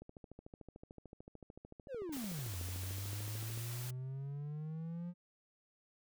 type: click train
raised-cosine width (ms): 2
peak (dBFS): -38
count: 49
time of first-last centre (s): 0.02-3.576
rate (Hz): 13.5
type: exponential two-way sweep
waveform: triangle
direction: down then up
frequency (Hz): 587.3 to 86.7 to 177.6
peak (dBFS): -38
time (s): 1.88-5.14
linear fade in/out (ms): 50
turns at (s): 2.57
type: noise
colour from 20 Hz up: white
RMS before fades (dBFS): -48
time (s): 2.12-3.91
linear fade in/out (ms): 10
effects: none